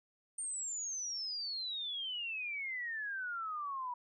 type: exponential sweep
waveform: sine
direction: down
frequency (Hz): 8890 to 964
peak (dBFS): -37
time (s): 0.38-3.94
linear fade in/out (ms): 5
effects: none